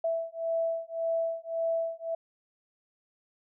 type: beating tone pair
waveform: sine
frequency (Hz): 659.3 / 661.1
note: E5 / E5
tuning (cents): 0 / +5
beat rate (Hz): 1.8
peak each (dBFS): -31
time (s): 0.04-2.15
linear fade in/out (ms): 5
effects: none